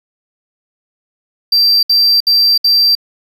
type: tone bursts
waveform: triangle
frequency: 4699 Hz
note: D8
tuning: in tune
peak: -6 dBFS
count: 4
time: 1.52-2.952 s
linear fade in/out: 5 ms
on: 310 ms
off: 64 ms
effects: none